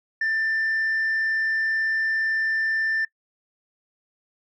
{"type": "tone", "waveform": "sine", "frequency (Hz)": 1781, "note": "A6", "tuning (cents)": 21, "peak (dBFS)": -19, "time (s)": [0.21, 3.05], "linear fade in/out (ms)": 5, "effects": ["noise-tail reverb RT60 0.1 s tail -24 dB re dry", "tanh soft clip ceiling -19 dBFS"]}